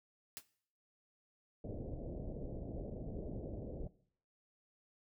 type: noise with exponential decay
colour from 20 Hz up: white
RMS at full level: -42 dBFS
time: 0.37-0.44 s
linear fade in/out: 0 ms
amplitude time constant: 15 ms
type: low-pass noise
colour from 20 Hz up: pink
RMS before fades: -44 dBFS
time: 1.64-3.88 s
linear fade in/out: 5 ms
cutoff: 630 Hz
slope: 48 dB/octave
effects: noise-tail reverb RT60 0.6 s tail -19 dB re dry